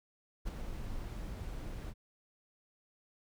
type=noise with ADSR envelope; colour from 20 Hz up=brown; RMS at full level=-34 dBFS; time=0.45-1.94 s; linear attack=26 ms; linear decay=17 ms; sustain=-7 dB; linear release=50 ms; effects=none